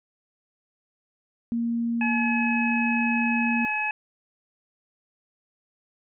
sine tone, 233.4 Hz, A#3, 2 cents sharp, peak -23 dBFS, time 1.52-3.65 s, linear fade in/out 0 ms
harmonic tone, 852 Hz, G#5, 44 cents sharp, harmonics 1 / 2 / 3, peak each -30 / -31 / -26 dBFS, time 2.01-3.91 s, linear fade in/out 2 ms
effects none

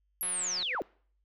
sine linear sweep, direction down, 11570 to 253.4 Hz, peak -30 dBFS, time 0.21-0.82 s, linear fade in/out 0 ms
click train, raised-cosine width 0.3 ms, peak -28 dBFS, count 73, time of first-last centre 0.23-0.628 s, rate 181 Hz
triangle tone with exponential growth, 506 Hz, B4, 42 cents sharp, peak -35 dBFS, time 0.61-0.75 s, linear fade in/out 1 ms, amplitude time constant 29 ms
effects noise-tail reverb RT60 0.5 s tail -25 dB re dry + added 50 Hz sine -70 dBFS peak until 1.24 s

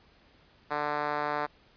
5% pulse tone with band-pass filter, 148 Hz, D3, 14 cents sharp, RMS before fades -31 dBFS, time 0.7-1.47 s, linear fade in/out 20 ms, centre 860 Hz, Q 0.82, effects pink hiss -61 dBFS RMS until 1.76 s + resampled to 11025 Hz

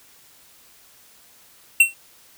square tone with exponential decay, 2719 Hz, F7, 47 cents flat, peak -7 dBFS, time 1.8-1.94 s, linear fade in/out 5 ms, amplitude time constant 29 ms, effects white hiss -52 dBFS RMS until 2.37 s

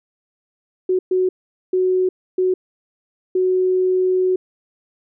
sine tone bursts at uneven times, 370 Hz, F#4, in tune, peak -14 dBFS, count 5, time 0.89-0.99 / 1.11-1.29 / 1.73-2.09 / 2.38-2.54 / 3.35-4.36 s, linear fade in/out 5 ms, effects none

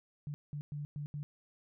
sine tone bursts at uneven times, 146.5 Hz, D3, 4 cents flat, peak -37 dBFS, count 5, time 0.27-0.34 / 0.53-0.61 / 0.72-0.85 / 0.96-1.06 / 1.14-1.23 s, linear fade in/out 0 ms, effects none

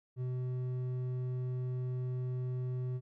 sine tone with hard clipping, 126.4 Hz, B2, 41 cents sharp, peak -35 dBFS, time 0.16-3.01 s, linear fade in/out 50 ms, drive 6 dB, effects none

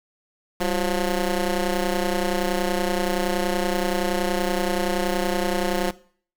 15% pulse ring-modulated tone, 180.3 Hz, F#3, 45 cents flat, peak -12 dBFS, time 0.6-5.91 s, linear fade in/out 5 ms, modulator 165 Hz, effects noise-tail reverb RT60 0.5 s tail -19 dB re dry

